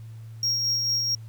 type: tone with tremolo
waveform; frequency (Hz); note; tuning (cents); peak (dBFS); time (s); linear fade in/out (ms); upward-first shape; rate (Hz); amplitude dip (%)
triangle; 5588; F8; 0; -20; 0.43-1.15; 2; sine; 4.5; 30
effects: added 112 Hz sine -38 dBFS peak until 1.28 s + pink hiss -60 dBFS RMS until 1.28 s